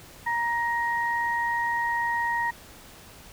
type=tone pair together; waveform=sine; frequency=939.5 / 1879 Hz; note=A#5 / A#6; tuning=+13 / +13 cents; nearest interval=octave; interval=1200 cents; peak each=-26 / -27 dBFS; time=0.26-2.51 s; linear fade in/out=10 ms; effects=pink hiss -48 dBFS RMS until 3.32 s